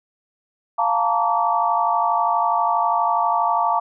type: chord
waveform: sine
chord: Bb major seventh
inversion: second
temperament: equal with one note detuned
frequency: 698.5 / 880 / 932.3 / 1150.5 Hz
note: F5 / A5 / Bb5 / D6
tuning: 0 / 0 / 0 / -36 cents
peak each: -22 dBFS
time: 0.78-3.8 s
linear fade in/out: 10 ms
effects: none